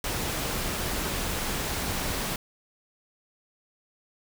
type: noise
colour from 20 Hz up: pink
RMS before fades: -30 dBFS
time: 0.04-2.36 s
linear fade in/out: 2 ms
effects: none